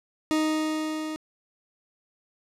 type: tone with level ramp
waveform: 40% pulse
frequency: 311.1 Hz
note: D#4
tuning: in tune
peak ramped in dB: -20 to -30 dBFS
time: 0.31-1.16 s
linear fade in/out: 0 ms
effects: low-pass 10000 Hz 12 dB/octave